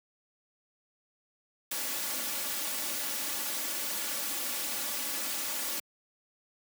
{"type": "noise with comb filter", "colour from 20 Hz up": "white", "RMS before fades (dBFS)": -34, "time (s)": [1.71, 5.8], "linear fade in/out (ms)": 5, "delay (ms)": 3.5, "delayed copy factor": 0.65, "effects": ["high-pass 150 Hz 12 dB/octave"]}